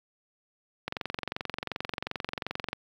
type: click train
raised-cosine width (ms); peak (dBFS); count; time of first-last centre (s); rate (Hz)
0.3; -15; 43; 0.88-2.73; 22.7
effects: high-pass 80 Hz 12 dB/octave + 9-bit